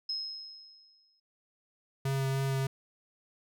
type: tone with exponential decay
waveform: sine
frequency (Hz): 5150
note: E8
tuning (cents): -41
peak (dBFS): -30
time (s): 0.09-1.2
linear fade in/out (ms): 5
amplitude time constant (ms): 240
type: tone with vibrato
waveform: square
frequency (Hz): 135.2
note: C#3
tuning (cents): -43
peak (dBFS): -29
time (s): 2.05-2.67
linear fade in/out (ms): 5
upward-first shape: sine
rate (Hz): 3.3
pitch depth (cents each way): 11
effects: none